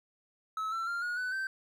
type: tone with pitch steps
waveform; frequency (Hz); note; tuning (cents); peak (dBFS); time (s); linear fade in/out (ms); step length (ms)
triangle; 1295 / 1343 / 1392.8 / 1444.4 / 1497.9 / 1553.4; E6 / E6 / F6 / F#6 / F#6 / G6; -31 / +32 / -5 / -42 / +21 / -16; -30; 0.57-1.47; 2; 150
effects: none